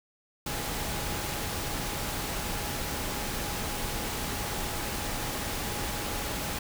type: tone in noise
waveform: sine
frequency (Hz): 830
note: G#5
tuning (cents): -1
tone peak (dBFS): -43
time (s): 0.46-6.59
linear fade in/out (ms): 5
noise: pink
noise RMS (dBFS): -33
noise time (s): 0.46-6.59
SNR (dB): -13
effects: none